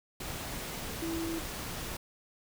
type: tone in noise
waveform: sine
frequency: 329.6 Hz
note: E4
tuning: in tune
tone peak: -33 dBFS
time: 1.02-1.39 s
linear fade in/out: 5 ms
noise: pink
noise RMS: -39 dBFS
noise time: 0.2-1.97 s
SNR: +3 dB
effects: none